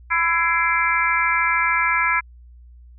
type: harmonic tone with a mistuned harmonic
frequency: 333.5 Hz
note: E4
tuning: 20 cents sharp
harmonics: 3 / 4 / 5 / 6 / 7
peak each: -23 / -23 / -23 / -23 / -23 dBFS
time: 0.1-2.21 s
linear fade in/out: 20 ms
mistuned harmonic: 6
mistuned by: +73 cents
effects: added 60 Hz sine -42 dBFS peak until 2.98 s